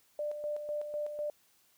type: tone with tremolo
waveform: sine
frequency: 594 Hz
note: D5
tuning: 20 cents sharp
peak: -32 dBFS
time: 0.19-1.3 s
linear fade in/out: 2 ms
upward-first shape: square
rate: 4 Hz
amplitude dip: 50%
effects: white hiss -68 dBFS RMS until 1.77 s